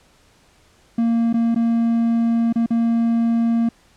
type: tone with dropouts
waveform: triangle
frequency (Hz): 231.1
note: A#3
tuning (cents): -15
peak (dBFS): -13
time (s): 0.98-3.69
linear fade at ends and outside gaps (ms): 5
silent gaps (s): 1.329-1.34 / 1.547-1.559 / 2.527-2.557 / 2.662-2.705
effects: pink hiss -55 dBFS RMS until 3.96 s + low-pass 9000 Hz 12 dB/octave